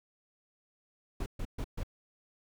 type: noise bursts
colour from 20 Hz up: brown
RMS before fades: -35 dBFS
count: 4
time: 1.2-1.834 s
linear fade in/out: 5 ms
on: 61 ms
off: 130 ms
effects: none

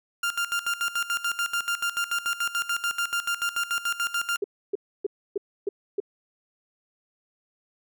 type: tone with tremolo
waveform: 30% pulse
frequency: 1396.9 Hz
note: F6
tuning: in tune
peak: -21 dBFS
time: 0.23-4.37 s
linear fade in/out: 5 ms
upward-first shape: square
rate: 6.9 Hz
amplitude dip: 80%
type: tone bursts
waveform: sine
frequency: 402 Hz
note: G4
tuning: 44 cents sharp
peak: -22 dBFS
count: 6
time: 4.42-6.002 s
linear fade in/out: 5 ms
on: 22 ms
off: 290 ms
effects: none

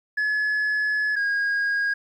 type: tone pair in turn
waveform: sine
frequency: 1705 / 1635.2 Hz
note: G#6 / G#6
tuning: +45 / -27 cents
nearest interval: minor second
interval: 72 cents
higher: first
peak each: -18 dBFS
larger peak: neither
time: 0.17-1.16 / 1.16-1.94 s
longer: first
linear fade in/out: 10 ms
effects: tanh soft clip ceiling -20 dBFS + 10-bit

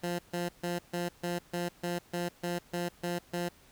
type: tone bursts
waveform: 15% pulse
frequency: 174.61 Hz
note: F3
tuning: in tune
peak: -25 dBFS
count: 12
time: 0.03-3.49 s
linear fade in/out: 10 ms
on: 160 ms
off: 140 ms
effects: pink hiss -60 dBFS RMS until 3.71 s

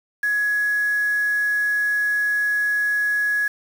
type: tone with quantisation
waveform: sine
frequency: 1678 Hz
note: G#6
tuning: 17 cents sharp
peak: -18 dBFS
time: 0.23-3.48 s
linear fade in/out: 5 ms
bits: 6
effects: none

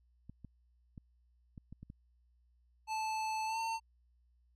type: clicks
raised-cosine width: 5 ms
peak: -36 dBFS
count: 7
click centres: 0.296 / 0.447 / 0.978 / 1.578 / 1.726 / 1.83 / 1.901 s
type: tone with pitch glide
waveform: square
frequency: 875 to 902.7 Hz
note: A5 to A5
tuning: -10 to +44 cents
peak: -35 dBFS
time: 2.87-3.8 s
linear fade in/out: 50 ms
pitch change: +54 cents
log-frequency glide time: 3.46-3.59 s
effects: added 60 Hz sine -67 dBFS peak until 4.55 s + low-pass 8000 Hz 12 dB/octave

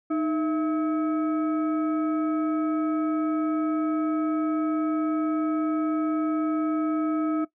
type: tone with frequency modulation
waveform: sine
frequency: 310.1 Hz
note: D#4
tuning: 6 cents flat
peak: -22 dBFS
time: 0.1-7.45 s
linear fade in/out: 10 ms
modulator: 974 Hz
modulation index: 0.55
effects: noise-tail reverb RT60 0.1 s tail -17 dB re dry

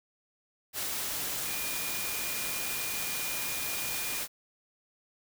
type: tone in noise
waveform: sine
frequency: 2427 Hz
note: D#7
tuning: 44 cents flat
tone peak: -40 dBFS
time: 1.44-4.23 s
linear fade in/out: 50 ms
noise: white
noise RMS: -34 dBFS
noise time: 0.73-4.28 s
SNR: -9 dB
effects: none

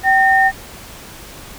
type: tone pair together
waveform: sine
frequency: 771.3 / 1827 Hz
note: G5 / A#6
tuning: -28 / -35 cents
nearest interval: octave + minor third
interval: 1493 cents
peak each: -12 dBFS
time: 0.03-0.52 s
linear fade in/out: 50 ms
effects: pink hiss -36 dBFS RMS until 1.58 s

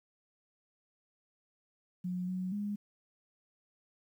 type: tone with pitch steps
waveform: sine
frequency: 180.7 / 184.4 / 205.4 Hz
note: F#3 / F#3 / G#3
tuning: -41 / -6 / -19 cents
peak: -33 dBFS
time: 2.04-2.76 s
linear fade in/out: 10 ms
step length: 240 ms
effects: 11-bit

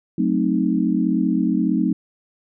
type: chord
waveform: sine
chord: F# diminished seventh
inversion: none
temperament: equal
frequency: 185 / 220 / 261.6 / 311.1 Hz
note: F#3 / A3 / C4 / Eb4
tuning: 0 / 0 / 0 / 0 cents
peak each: -22 dBFS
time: 0.18-1.93 s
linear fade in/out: 5 ms
effects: none

